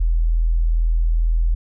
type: tone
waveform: sine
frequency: 41.14 Hz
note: E1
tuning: 3 cents flat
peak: -14 dBFS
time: 0-1.55 s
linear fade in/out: 10 ms
effects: none